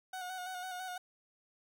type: tone with vibrato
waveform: 30% pulse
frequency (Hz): 735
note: F#5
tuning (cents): -12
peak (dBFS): -37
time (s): 0.13-0.98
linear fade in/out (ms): 5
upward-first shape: square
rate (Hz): 6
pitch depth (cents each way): 29
effects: none